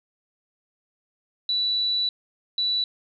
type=tone pair in turn; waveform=sine; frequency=3951 / 3951 Hz; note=B7 / B7; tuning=0 / 0 cents; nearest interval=unison; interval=0 cents; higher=neither; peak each=-21 dBFS; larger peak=neither; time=1.49-2.09 / 2.58-2.84 s; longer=first; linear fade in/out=2 ms; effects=none